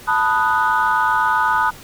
sine chord, B dominant seventh, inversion third, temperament equal, 880 / 987.8 / 1244.5 / 1480 Hz, A5 / B5 / D#6 / F#6, 0 / 0 / 0 / 0 cents, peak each -19 dBFS, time 0.07-1.71 s, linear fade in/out 20 ms, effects tanh soft clip ceiling -7 dBFS + pink hiss -40 dBFS RMS until 1.83 s

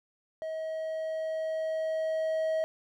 triangle tone with level ramp, 637 Hz, D#5, 41 cents sharp, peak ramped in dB -31 to -24 dBFS, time 0.42-2.64 s, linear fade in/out 0 ms, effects none

